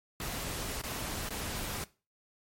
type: noise with dropouts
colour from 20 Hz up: pink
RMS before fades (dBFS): -37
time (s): 0.2-1.84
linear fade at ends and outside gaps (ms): 2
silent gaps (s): 0.816-0.836 / 1.29-1.305
effects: noise-tail reverb RT60 0.3 s tail -18 dB re dry + MP3 64 kbps